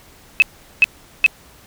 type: tone bursts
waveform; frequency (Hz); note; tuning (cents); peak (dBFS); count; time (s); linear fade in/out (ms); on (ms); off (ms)
sine; 2586; E7; -34; -6; 3; 0.4-1.263; 0; 21; 400
effects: pink hiss -47 dBFS RMS until 1.66 s